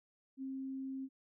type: tone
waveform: sine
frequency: 266.5 Hz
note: C4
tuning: 32 cents sharp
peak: -39 dBFS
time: 0.37-1.09 s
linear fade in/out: 50 ms
effects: none